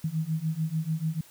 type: beating tone pair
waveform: sine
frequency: 155.56 / 162.36 Hz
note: D#3 / E3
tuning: 0 / -26 cents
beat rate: 6.8 Hz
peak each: -30 / -29 dBFS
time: 0.04-1.21 s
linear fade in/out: 5 ms
effects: white hiss -54 dBFS RMS until 1.3 s